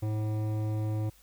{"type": "tone with hard clipping", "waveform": "sine", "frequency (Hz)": 107.6, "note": "A2", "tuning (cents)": -38, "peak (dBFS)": -30, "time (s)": [0.02, 1.1], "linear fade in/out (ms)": 10, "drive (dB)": 13, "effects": ["added 50 Hz sine -61 dBFS peak until 1.22 s", "white hiss -61 dBFS RMS until 1.22 s"]}